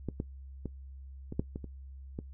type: clicks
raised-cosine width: 3 ms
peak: -20 / -20 / -23 / -25 / -16 / -25 / -29 / -23 dBFS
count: 8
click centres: 0.087 / 0.201 / 0.657 / 1.324 / 1.395 / 1.559 / 1.643 / 2.189 s
effects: noise-tail reverb RT60 0.1 s tail -19 dB re dry + added 67 Hz sine -44 dBFS peak until 2.33 s